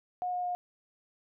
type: tone with pitch steps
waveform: sine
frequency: 723 / 718.8 / 714.7 Hz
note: F#5 / F5 / F5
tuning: -40 / +50 / +40 cents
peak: -30 dBFS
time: 0.22-0.55 s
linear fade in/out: 0 ms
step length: 110 ms
effects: none